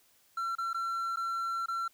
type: tone with dropouts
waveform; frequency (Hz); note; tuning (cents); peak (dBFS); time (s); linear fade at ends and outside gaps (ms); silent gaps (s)
triangle; 1355; E6; +47; -29; 0.37-1.88; 5; 0.553-0.583 / 0.732-0.744 / 1.16-1.17 / 1.66-1.683
effects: white hiss -66 dBFS RMS until 1.93 s